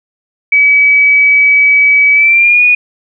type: tone with pitch glide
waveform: sine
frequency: 2282 to 2460 Hz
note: C#7 to D#7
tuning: +50 to -20 cents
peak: -4 dBFS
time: 0.52-2.75 s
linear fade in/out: 5 ms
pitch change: +130 cents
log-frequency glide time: 2.13-2.63 s
effects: none

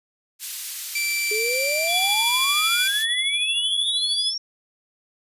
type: high-pass noise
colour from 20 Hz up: white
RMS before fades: -31 dBFS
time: 0.39-3.06 s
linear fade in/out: 50 ms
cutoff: 2600 Hz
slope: 12 dB/octave
type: tone with pitch glide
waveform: sawtooth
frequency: 2337 to 2378 Hz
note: D7 to D7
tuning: -9 to +21 cents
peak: -19 dBFS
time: 0.95-2.88 s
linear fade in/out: 5 ms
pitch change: +30 cents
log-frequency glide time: 1.37-2.54 s
type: exponential sweep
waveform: sine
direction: up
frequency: 415.3 to 5610 Hz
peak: -25 dBFS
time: 1.31-4.38 s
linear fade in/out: 5 ms
type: tone with tremolo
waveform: square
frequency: 3404 Hz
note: G#7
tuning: 42 cents sharp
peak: -20 dBFS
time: 1.87-4.34 s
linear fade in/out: 50 ms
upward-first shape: triangle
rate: 13 Hz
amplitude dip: 55%
effects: resampled to 32000 Hz

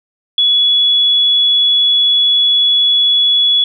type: tone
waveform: sine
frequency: 3391 Hz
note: G#7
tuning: 35 cents sharp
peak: -8 dBFS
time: 0.38-3.64 s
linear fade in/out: 2 ms
effects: none

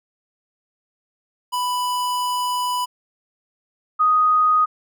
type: tone pair in turn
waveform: square / sine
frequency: 991 / 1246.1 Hz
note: B5 / D#6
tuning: +6 / +2 cents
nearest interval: major third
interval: 396 cents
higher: second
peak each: -21 / -13 dBFS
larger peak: second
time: 1.52-2.86 / 3.99-4.66 s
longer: first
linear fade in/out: 20 ms
effects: none

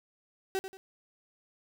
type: tone with echo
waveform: 35% pulse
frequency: 382.9 Hz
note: G4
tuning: 41 cents flat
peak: -27 dBFS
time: 0.55-0.59 s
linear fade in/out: 0 ms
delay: 90 ms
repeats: 2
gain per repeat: -9 dB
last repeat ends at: 0.77 s
effects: none

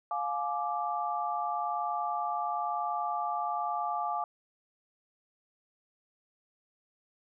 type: chord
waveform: sine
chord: D diminished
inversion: first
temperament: just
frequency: 704.8 / 845.8 / 1174.7 Hz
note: F5 / Ab5 / D6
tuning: +16 / +31 / 0 cents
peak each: -34 dBFS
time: 0.11-4.24 s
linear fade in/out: 2 ms
effects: none

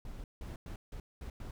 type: noise bursts at uneven times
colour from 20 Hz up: brown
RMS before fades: -43 dBFS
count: 6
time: 0.05-0.24 / 0.41-0.56 / 0.66-0.76 / 0.92-1 / 1.21-1.3 / 1.4-1.51 s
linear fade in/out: 2 ms
effects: none

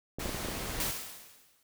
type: clicks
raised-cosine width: 2 ms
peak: -24 dBFS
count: 6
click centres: 0.186 / 0.258 / 0.293 / 0.346 / 0.449 / 0.486 s
type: noise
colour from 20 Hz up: pink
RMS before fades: -37 dBFS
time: 0.19-0.91 s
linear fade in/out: 10 ms
type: noise with exponential decay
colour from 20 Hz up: white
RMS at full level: -31 dBFS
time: 0.8-1.63 s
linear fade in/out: 2 ms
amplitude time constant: 180 ms
effects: none

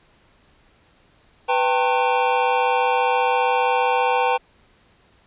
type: tone cluster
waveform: square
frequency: 497.8 / 788 / 903 / 1080 Hz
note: B4 / G5 / A5 / C#6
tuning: +14 / +9 / +45 / -45 cents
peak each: -23 / -22 / -22 / -28 dBFS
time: 1.48-4.38 s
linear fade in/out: 20 ms
effects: pink hiss -57 dBFS RMS until 5.26 s + resampled to 8000 Hz

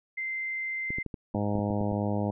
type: tone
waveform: sine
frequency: 2081 Hz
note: C7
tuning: 10 cents flat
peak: -30 dBFS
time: 0.17-1.03 s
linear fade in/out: 10 ms
type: clicks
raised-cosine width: 3 ms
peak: -23 dBFS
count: 10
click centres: 0.905 / 0.985 / 1.063 / 1.142 / 1.347 / 1.554 / 1.589 / 1.706 / 1.811 / 1.921 s
type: harmonic tone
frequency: 103.1 Hz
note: G#2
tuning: 12 cents flat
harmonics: 1 / 2 / 3 / 4 / 5 / 6 / 7 / 8 / 9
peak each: -31 / -30 / -35 / -39 / -36 / -37 / -40 / -40 / -43 dBFS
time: 1.34-2.31 s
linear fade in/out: 5 ms
effects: none

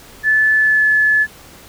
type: tone with pitch glide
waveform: sine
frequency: 1739 to 1723 Hz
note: A6 to A6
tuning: -21 to -37 cents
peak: -10 dBFS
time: 0.23-1.27 s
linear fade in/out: 50 ms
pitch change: -16 cents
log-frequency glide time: 0.57-0.87 s
effects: pink hiss -41 dBFS RMS until 1.68 s

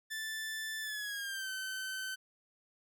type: tone with pitch glide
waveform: sawtooth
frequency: 1760 to 1532.2 Hz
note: A6 to G6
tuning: 0 to -40 cents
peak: -34 dBFS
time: 0.1-2.16 s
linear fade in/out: 20 ms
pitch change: -240 cents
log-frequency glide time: 0.81-1.5 s
effects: none

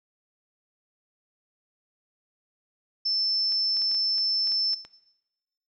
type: tone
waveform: sine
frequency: 5300 Hz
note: E8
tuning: 9 cents sharp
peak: -23 dBFS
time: 3.05-4.75 s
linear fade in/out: 10 ms
type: clicks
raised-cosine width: 0.2 ms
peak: -28 dBFS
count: 10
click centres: 3.522 / 3.769 / 3.819 / 3.915 / 3.947 / 4.182 / 4.473 / 4.52 / 4.733 / 4.85 s
effects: noise-tail reverb RT60 1.0 s tail -18 dB re dry

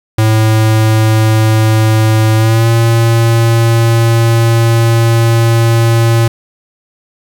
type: tone with pitch glide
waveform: square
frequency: 109.8 to 115.26 Hz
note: A2 to A#2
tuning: -3 to -19 cents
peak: -7 dBFS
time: 0.18-6.28 s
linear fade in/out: 5 ms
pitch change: +84 cents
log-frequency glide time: 2.36-2.68 s
effects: 7-bit

